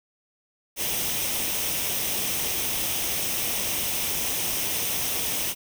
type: noise with comb filter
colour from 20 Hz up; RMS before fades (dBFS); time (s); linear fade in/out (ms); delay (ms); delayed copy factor
white; -27; 0.76-5.55; 50; 0.34; +0.5
effects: none